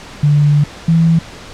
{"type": "tone pair in turn", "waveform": "sine", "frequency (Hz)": [146.83, 164.81], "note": ["D3", "E3"], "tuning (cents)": [0, 0], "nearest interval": "major second", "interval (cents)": 200, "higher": "second", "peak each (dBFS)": -7, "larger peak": "neither", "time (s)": [[0.23, 0.64], [0.88, 1.19]], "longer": "first", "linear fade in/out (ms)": 5, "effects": ["pink hiss -33 dBFS RMS until 1.53 s", "low-pass 6000 Hz 12 dB/octave"]}